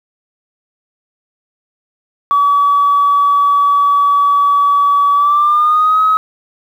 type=tone with pitch glide; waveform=sine; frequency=1141 to 1273.4 Hz; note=C#6 to D#6; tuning=+50 to +40 cents; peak=-7 dBFS; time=2.31-6.17 s; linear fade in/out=0 ms; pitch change=+190 cents; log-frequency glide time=5.14-6.01 s; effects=tanh soft clip ceiling -3 dBFS + 7-bit